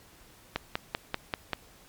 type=click train; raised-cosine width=0.3 ms; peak=-12 dBFS; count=6; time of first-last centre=0.56-1.533 s; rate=5.14 Hz; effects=pink hiss -56 dBFS RMS until 1.88 s + MP3 96 kbps